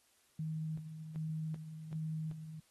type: tone with tremolo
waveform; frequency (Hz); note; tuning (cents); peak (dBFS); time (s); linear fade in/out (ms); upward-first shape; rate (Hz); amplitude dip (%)
sine; 157.5; D#3; +21; -36; 0.39-2.6; 5; square; 1.3; 60
effects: white hiss -71 dBFS RMS until 2.7 s + AAC 32 kbps